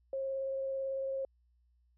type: tone with vibrato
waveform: sine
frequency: 538 Hz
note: C5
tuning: 48 cents sharp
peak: -33 dBFS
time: 0.13-1.25 s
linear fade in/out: 2 ms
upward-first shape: sine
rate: 18 Hz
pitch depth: 10 cents each way
effects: added 60 Hz sine -67 dBFS peak until 1.97 s